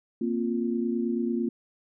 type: chord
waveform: sine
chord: Bb suspended second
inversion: none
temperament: just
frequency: 233.1 / 262.2 / 349.6 Hz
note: Bb3 / C4 / F4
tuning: 0 / +4 / +2 cents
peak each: -27 / -32 / -30 dBFS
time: 0.21-1.49 s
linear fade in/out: 5 ms
effects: none